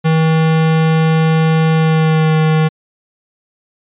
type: tone with pitch glide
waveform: square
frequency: 160 to 157.34 Hz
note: D#3 to D#3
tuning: +49 to +20 cents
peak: -10 dBFS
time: 0.04-2.69 s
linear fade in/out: 20 ms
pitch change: -29 cents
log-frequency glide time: 1.73-2.36 s
effects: resampled to 8000 Hz